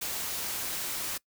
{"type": "noise", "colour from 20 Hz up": "white", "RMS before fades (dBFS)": -34, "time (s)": [0.01, 1.18], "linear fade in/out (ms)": 10, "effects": ["noise-tail reverb RT60 0.1 s tail -22 dB re dry"]}